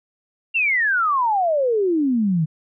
sine exponential sweep, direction down, 2797 to 150.3 Hz, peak -16 dBFS, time 0.54-2.46 s, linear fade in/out 20 ms, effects none

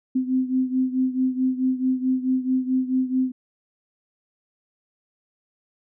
sine beating tone pair, 256.9 / 261.5 Hz, C4 / C4, -32 / -1 cents, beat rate 4.6 Hz, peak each -21 / -25 dBFS, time 0.15-3.32 s, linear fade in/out 10 ms, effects none

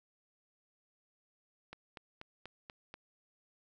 click train, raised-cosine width 0.3 ms, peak -30 dBFS, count 6, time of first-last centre 1.73-2.941 s, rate 4.13 Hz, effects none

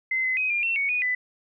sine tone with pitch steps, 2060 / 2039 / 2520 / 2402 / 2706 / 2228 / 2470 / 1997 Hz, C7 / C7 / D#7 / D7 / E7 / C#7 / D#7 / B6, -28 / -45 / +21 / +38 / +45 / +8 / -13 / +19 cents, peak -22 dBFS, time 0.11-1.15 s, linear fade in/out 5 ms, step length 130 ms, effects none

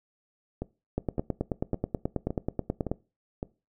two click trains, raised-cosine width 2 ms, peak -18 / -14 dBFS, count 6 / 19, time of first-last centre 0.62-3.429 / 0.98-2.915 s, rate 1.78 / 9.3 Hz, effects noise-tail reverb RT60 0.3 s tail -21 dB re dry

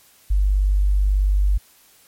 sine tone, 49.15 Hz, G1, 5 cents sharp, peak -14 dBFS, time 0.3-1.58 s, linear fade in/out 10 ms, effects white hiss -53 dBFS RMS until 2.07 s + MP3 64 kbps

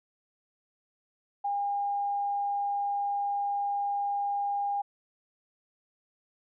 sine tone, 808 Hz, G#5, 48 cents flat, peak -27 dBFS, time 1.44-4.82 s, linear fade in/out 10 ms, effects none

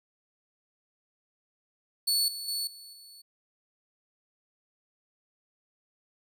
sawtooth tone with level steps, 4435 Hz, C#8, in tune, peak -21 / -33 / -27 / -43 / -46 dBFS, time 2.07-3.22 s, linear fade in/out 10 ms, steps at 2.28 / 2.48 / 2.67 / 2.93 s, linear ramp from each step 2 ms, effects none

